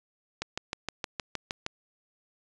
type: click train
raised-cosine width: 0.2 ms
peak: -14 dBFS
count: 9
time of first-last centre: 0.42-1.664 s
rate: 6.43 Hz
effects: resampled to 22050 Hz